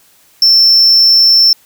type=tone; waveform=triangle; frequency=5370 Hz; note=E8; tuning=31 cents sharp; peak=-3 dBFS; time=0.42-1.53 s; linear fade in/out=2 ms; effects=white hiss -48 dBFS RMS until 1.65 s